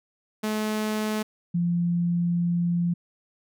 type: tone pair in turn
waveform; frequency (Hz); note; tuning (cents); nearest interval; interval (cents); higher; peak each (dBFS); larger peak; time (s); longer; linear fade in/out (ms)
sawtooth / sine; 214.8 / 172.91; A3 / F3; -41 / -17; major third; 376; first; -21; neither; 0.43-1.23 / 1.54-2.94; second; 10
effects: none